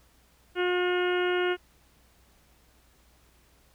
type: harmonic tone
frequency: 359 Hz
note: F4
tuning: 48 cents sharp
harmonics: 1 / 2 / 3 / 4 / 5 / 6 / 7 / 8 / 9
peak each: -25 / -35 / -39 / -32 / -39 / -39 / -43 / -37 / -48 dBFS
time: 0.55-1.57 s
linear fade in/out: 50 ms
effects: added 60 Hz sine -63 dBFS peak until 3.74 s + pink hiss -63 dBFS RMS until 3.74 s